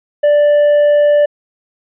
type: tone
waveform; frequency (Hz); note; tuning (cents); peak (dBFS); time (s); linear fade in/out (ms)
triangle; 587.3; D5; 0; -5; 0.23-1.26; 10
effects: resampled to 8000 Hz